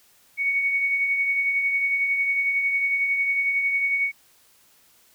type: tone with tremolo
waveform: sine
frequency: 2229 Hz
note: C#7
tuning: 9 cents sharp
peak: -18 dBFS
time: 0.37-4.12 s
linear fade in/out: 50 ms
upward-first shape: triangle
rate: 11 Hz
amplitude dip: 45%
effects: white hiss -58 dBFS RMS until 5.14 s